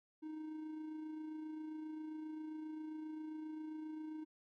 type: tone with amplitude modulation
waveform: triangle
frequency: 311.1 Hz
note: D#4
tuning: in tune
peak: -40 dBFS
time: 0.22-4.25 s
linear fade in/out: 20 ms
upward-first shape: sine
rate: 27.5 Hz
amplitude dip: 35%
effects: none